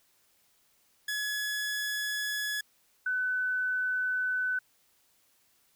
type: tone pair in turn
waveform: sawtooth / sine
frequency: 1694 / 1504.8 Hz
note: G#6 / F#6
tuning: +34 / +29 cents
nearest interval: major second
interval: 205 cents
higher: first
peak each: -27 dBFS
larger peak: neither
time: 1.08-2.61 / 3.06-4.59 s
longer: neither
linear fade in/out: 5 ms
effects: white hiss -68 dBFS RMS until 5.75 s